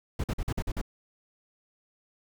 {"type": "noise bursts", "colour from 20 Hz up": "brown", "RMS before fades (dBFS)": -29, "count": 7, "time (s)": [0.19, 0.815], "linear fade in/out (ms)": 5, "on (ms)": 49, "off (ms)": 47, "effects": []}